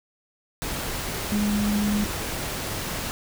sine tone in noise, 207.7 Hz, G#3, in tune, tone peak -21 dBFS, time 1.32-2.04 s, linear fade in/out 0 ms, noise pink, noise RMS -30 dBFS, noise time 0.62-3.11 s, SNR +6 dB, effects none

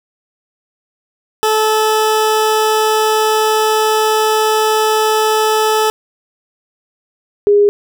20% pulse / sine tone pair in turn, 434.2 / 409.8 Hz, A4 / G#4, -23 / -23 cents, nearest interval minor second, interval 100 cents, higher first, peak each -6 dBFS, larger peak neither, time 1.43-5.9 / 7.47-7.69 s, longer first, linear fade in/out 0 ms, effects none

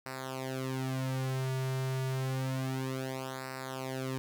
sawtooth tone with flanger, 131.4 Hz, C3, 8 cents sharp, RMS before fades -35 dBFS, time 0.06-4.18 s, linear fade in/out 0 ms, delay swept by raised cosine 0.3 to 4 ms, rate 0.29 Hz, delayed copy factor -0.85, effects none

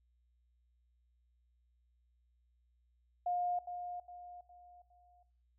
sine tone with echo, 711 Hz, F5, 31 cents sharp, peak -32 dBFS, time 3.26-3.59 s, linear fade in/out 5 ms, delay 410 ms, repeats 4, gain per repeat -8 dB, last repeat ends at 5.23 s, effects noise-tail reverb RT60 0.5 s tail -18 dB re dry + added 60 Hz sine -70 dBFS peak until 5.58 s

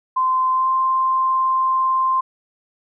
sine tone with pitch glide, 1035 to 1047 Hz, C6 to C6, -19 to +1 cents, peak -15 dBFS, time 0.16-2.21 s, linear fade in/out 10 ms, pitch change +20 cents, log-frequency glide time 0.52-0.68 s, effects none

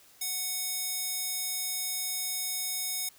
square tone with high-pass filter, 740 Hz, F#5, in tune, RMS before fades -33 dBFS, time 0.21-3.09 s, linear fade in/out 5 ms, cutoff 5700 Hz, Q 0.54, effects white hiss -58 dBFS RMS until 3.18 s

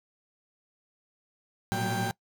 30% pulse tone cluster, 113 / 122.8 / 183.5 / 190.6 / 788 Hz, A2 / B2 / F#3 / G3 / G5, +47 / -9 / -14 / -48 / +9 cents, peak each -30 / -37 / -32 / -35 / -29 dBFS, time 1.72-2.11 s, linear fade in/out 0 ms, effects noise-tail reverb RT60 0.1 s tail -22 dB re dry

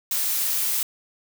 blue noise, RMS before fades -24 dBFS, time 0.11-0.83 s, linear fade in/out 2 ms, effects none

